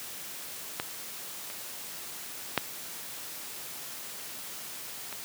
clicks, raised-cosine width 0.3 ms, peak -14 / -26 / -7 / -22 dBFS, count 4, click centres 0.799 / 1.501 / 2.577 / 5.127 s, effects white hiss -41 dBFS RMS until 5.24 s + high-pass 100 Hz 12 dB/octave

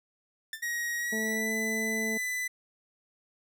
sawtooth tone with exponential decay, 1779 Hz, A6, 19 cents sharp, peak -28 dBFS, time 0.53-0.66 s, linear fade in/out 2 ms, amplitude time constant 27 ms
45% pulse tone with pitch glide, 1893 to 1999.8 Hz, A#6 to B6, +26 to +21 cents, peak -30 dBFS, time 0.62-2.48 s, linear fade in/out 10 ms, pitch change +95 cents, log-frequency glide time 0.97-1.53 s
harmonic tone, 220 Hz, A3, in tune, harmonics 1 / 2 / 3 / 4, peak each -33 / -36 / -42 / -50 dBFS, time 1.12-2.18 s, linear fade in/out 10 ms
effects none

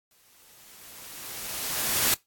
white noise with exponential growth, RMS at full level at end -22 dBFS, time 0.11-2.14 s, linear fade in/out 1 ms, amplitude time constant 440 ms, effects noise-tail reverb RT60 0.2 s tail -23 dB re dry + AAC 64 kbps

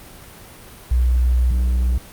sine / triangle tone pair in turn, 61.74 / 61.74 Hz, B1 / B1, 0 / 0 cents, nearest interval unison, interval 0 cents, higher neither, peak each -13 dBFS, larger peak neither, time 0.91-1.51 / 1.51-1.98 s, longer first, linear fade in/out 5 ms, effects pink hiss -41 dBFS RMS until 2.12 s + Opus 32 kbps

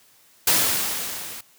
white noise with level ramp, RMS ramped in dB -17 to -37 dBFS, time 0.47-1.41 s, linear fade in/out 5 ms, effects white hiss -56 dBFS RMS until 1.58 s + high-pass 80 Hz 12 dB/octave

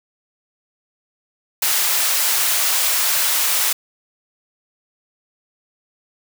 white high-pass noise, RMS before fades -18 dBFS, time 1.62-3.73 s, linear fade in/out 5 ms, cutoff 750 Hz, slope 12 dB/octave, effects none

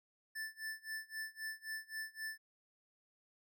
square tone with tremolo, 1760 Hz, A6, in tune, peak -40 dBFS, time 0.35-2.38 s, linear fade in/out 10 ms, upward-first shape sine, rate 3.8 Hz, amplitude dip 95%, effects none

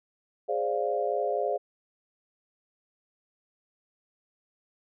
sine chord, D half-diminished seventh, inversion second, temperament equal, 415.3 / 523.3 / 587.3 / 698.5 Hz, Ab4 / C5 / D5 / F5, 0 / 0 / 0 / 0 cents, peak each -31 dBFS, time 0.48-1.58 s, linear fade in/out 20 ms, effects none

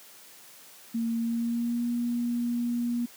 sine tone with pitch glide, 230 to 238.9 Hz, A#3 to A#3, -23 to +43 cents, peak -25 dBFS, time 0.94-3.06 s, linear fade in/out 10 ms, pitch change +66 cents, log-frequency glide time 1.16-1.86 s, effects white hiss -51 dBFS RMS until 3.16 s + high-pass 150 Hz 12 dB/octave

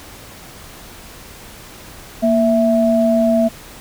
sine tone pair together, 233.1 / 659.3 Hz, A#3 / E5, 0 / 0 cents, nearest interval octave + tritone, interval 1800 cents, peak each -14 dBFS, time 2.22-3.49 s, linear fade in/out 20 ms, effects pink hiss -38 dBFS RMS until 3.8 s

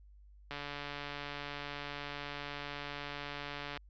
click train, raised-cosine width 0.3 ms, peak -25 dBFS, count 471, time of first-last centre 0.51-3.774 s, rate 144 Hz, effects added 50 Hz sine -55 dBFS peak until 3.89 s + resampled to 16000 Hz

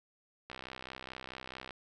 click train, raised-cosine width 0.3 ms, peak -27 dBFS, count 79, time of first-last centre 0.5-1.707 s, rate 64.6 Hz, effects none

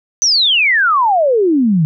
sine exponential sweep, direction down, 6180 to 150 Hz, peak -9 dBFS, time 0.22-1.85 s, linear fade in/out 0 ms, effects none

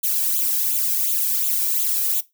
violet noise with flanger, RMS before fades -21 dBFS, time 0.03-2.21 s, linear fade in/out 10 ms, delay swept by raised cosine 0.28 to 1.28 ms, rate 2.8 Hz, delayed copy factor +0.95, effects noise-tail reverb RT60 0.2 s tail -18 dB re dry

